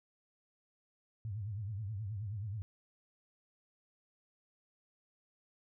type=tone with vibrato; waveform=sine; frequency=103.83 Hz; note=G#2; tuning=in tune; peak=-37 dBFS; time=1.25-2.62 s; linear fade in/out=0 ms; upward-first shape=triangle; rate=9.4 Hz; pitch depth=200 cents each way; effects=none